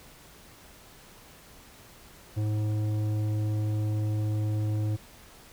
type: tone with tanh clipping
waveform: sine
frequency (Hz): 106.4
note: G#2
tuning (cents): +42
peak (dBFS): -27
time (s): 2.36-4.97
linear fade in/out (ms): 20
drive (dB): 11
effects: pink hiss -52 dBFS RMS until 5.52 s